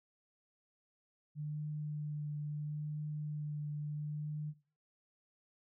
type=tone with vibrato; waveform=sine; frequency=149.6 Hz; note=D3; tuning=32 cents sharp; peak=-37 dBFS; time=1.35-4.54 s; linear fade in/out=50 ms; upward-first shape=triangle; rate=0.74 Hz; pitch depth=17 cents each way; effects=noise-tail reverb RT60 0.4 s tail -18 dB re dry